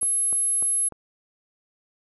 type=tone; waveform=sine; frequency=10800 Hz; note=E9; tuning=41 cents sharp; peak=-20 dBFS; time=0.01-0.89 s; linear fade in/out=10 ms
type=click train; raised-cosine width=1 ms; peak=-26 dBFS; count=4; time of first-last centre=0.03-0.923 s; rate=3.36 Hz
effects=none